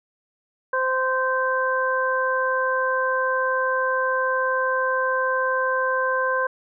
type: harmonic tone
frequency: 519 Hz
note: C5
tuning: 14 cents flat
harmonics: 1 / 2 / 3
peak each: -24 / -24 / -24 dBFS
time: 0.73-6.47 s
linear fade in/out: 5 ms
effects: none